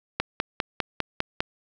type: click train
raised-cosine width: 0.3 ms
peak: -7 dBFS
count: 7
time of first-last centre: 0.2-1.405 s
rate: 4.98 Hz
effects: none